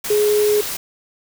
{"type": "tone in noise", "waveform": "sine", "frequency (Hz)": 419.1, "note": "G#4", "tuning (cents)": 16, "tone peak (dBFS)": -13, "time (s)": [0.1, 0.61], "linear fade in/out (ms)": 5, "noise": "white", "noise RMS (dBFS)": -26, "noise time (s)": [0.04, 0.77], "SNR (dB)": 10, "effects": []}